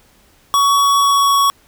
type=tone with pitch glide; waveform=square; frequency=1124 to 1117.5 Hz; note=C#6 to C#6; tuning=+24 to +14 cents; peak=-11 dBFS; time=0.54-1.5 s; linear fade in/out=0 ms; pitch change=-10 cents; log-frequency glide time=0.97-1.36 s; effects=pink hiss -52 dBFS RMS until 1.67 s